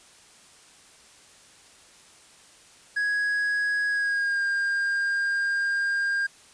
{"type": "tone with pitch glide", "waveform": "triangle", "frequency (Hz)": [1663, 1606.4], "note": ["G#6", "G6"], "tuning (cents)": [2, 42], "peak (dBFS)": -21, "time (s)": [2.96, 6.27], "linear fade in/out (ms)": 10, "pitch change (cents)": -60, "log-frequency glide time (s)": [3.88, 4.43], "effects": ["white hiss -53 dBFS RMS until 6.53 s", "resampled to 22050 Hz"]}